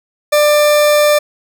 40% pulse tone, 594 Hz, D5, 20 cents sharp, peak -7 dBFS, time 0.32-1.19 s, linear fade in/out 10 ms, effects none

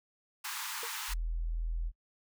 pink high-pass noise, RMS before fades -39 dBFS, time 0.44-1.14 s, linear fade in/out 10 ms, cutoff 860 Hz, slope 96 dB/octave
sine tone with exponential decay, 466.2 Hz, A#4, in tune, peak -37 dBFS, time 0.83-0.91 s, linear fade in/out 2 ms, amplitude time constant 17 ms
sine tone, 41.2 Hz, E1, in tune, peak -31 dBFS, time 1.08-1.92 s, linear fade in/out 50 ms
effects noise-tail reverb RT60 0.1 s tail -26 dB re dry

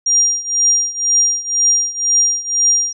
sine tone with tremolo, 5700 Hz, F8, 34 cents sharp, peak -8 dBFS, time 0.06-2.93 s, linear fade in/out 5 ms, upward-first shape triangle, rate 2 Hz, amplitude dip 90%, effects none

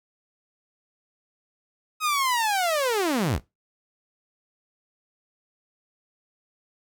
sawtooth linear sweep, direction down, 1274 to 41.2 Hz, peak -18 dBFS, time 2-3.4 s, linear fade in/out 50 ms, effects noise-tail reverb RT60 0.2 s tail -19 dB re dry

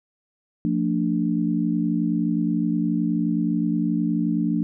sine chord, D minor, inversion first, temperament equal with one note detuned, 174.61 / 225.7 / 293.7 Hz, F3 / A3 / D4, 0 / +44 / 0 cents, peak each -24 dBFS, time 0.65-4.63 s, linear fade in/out 0 ms, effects none

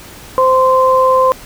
sine tone pair together, 519 / 1038 Hz, C5 / C6, -14 / -14 cents, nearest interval octave, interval 1200 cents, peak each -10 dBFS, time 0.38-1.32 s, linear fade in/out 0 ms, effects pink hiss -35 dBFS RMS until 1.45 s

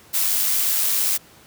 blue noise with amplitude modulation, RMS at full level -19 dBFS, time 0.13-1.18 s, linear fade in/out 20 ms, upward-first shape sine, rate 97.1 Hz, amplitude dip 30%, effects pink hiss -49 dBFS RMS until 1.46 s + high-pass 80 Hz 12 dB/octave

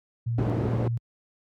sine tone with tremolo, 116.54 Hz, A#2, in tune, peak -24 dBFS, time 0.26-0.98 s, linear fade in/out 10 ms, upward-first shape square, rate 2.1 Hz, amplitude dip 40%
white low-pass noise, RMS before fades -28 dBFS, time 0.38-0.88 s, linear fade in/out 5 ms, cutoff 350 Hz, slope 12 dB/octave
effects high-pass 60 Hz 12 dB/octave

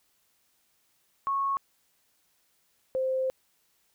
sine tone pair in turn, 1100 / 522.4 Hz, C#6 / C5, -14 / -3 cents, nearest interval octave + minor second, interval 1289 cents, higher first, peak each -25 dBFS, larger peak neither, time 1.27-1.57 / 2.95-3.3 s, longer second, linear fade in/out 0 ms, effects white hiss -70 dBFS RMS until 3.94 s

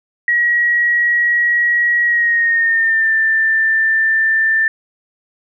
sine tone with pitch glide, 1908 to 1780.2 Hz, A#6 to A6, +40 to +20 cents, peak -11 dBFS, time 0.28-4.68 s, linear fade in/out 2 ms, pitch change -120 cents, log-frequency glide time 2.04-3.13 s, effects none

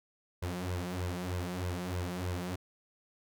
sawtooth tone with flanger, 89.8 Hz, F2, 49 cents sharp, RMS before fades -36 dBFS, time 0.42-2.56 s, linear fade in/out 10 ms, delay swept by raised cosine 1.9 to 5.4 ms, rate 3.2 Hz, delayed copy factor +0.85, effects none

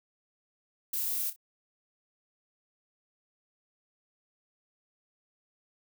violet noise with echo, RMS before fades -32 dBFS, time 0.93-1.3 s, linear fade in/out 5 ms, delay 31 ms, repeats 2, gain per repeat -12 dB, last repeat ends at 1.362 s, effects none

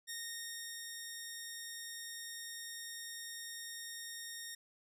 10% pulse tone with ADSR envelope, 1850 Hz, A#6, 14 cents flat, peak -32 dBFS, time 0.07-4.55 s, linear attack 29 ms, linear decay 720 ms, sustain -3 dB, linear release 6 ms, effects none

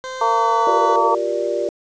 20% pulse tone with pitch glide, 518 to 495.2 Hz, C5 to B4, -17 to +5 cents, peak -22 dBFS, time 0.04-0.96 s, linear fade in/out 0 ms, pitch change -78 cents, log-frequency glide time 0.23-0.67 s
harmonic tone, 228.5 Hz, A#3, 34 cents flat, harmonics 2 / 3 / 4 / 5, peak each -23 / -24 / -17 / -19 dBFS, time 0.21-1.15 s, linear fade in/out 5 ms
sine chord, G minor seventh, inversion third, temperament just, 352.8 / 392 / 470.4 / 588 Hz, F4 / G4 / Bb4 / D5, +18 / 0 / +16 / +2 cents, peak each -25 / -25 / -25 / -22 dBFS, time 0.67-1.69 s, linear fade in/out 2 ms
effects resampled to 16000 Hz + 7-bit

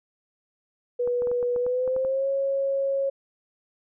sine tone with pitch glide, 487.9 to 547.6 Hz, B4 to C#5, -21 to -21 cents, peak -22 dBFS, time 0.99-3.1 s, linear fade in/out 10 ms, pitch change +200 cents, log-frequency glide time 1.58-2.28 s
clicks, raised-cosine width 1 ms, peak -25 dBFS, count 10, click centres 1.075 / 1.221 / 1.272 / 1.315 / 1.428 / 1.562 / 1.665 / 1.877 / 1.964 / 2.049 s
effects none

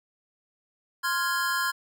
square chord, F minor, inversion second, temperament equal, 1046.5 / 1396.9 / 1661.2 Hz, C6 / F6 / Ab6, 0 / 0 / 0 cents, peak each -30 dBFS, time 1.03-1.72 s, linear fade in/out 20 ms, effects none

